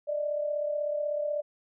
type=tone pair together; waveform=sine; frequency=590 / 626.2 Hz; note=D5 / D#5; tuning=+8 / +11 cents; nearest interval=minor second; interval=103 cents; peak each=-28 / -36 dBFS; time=0.07-1.42 s; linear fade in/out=20 ms; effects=none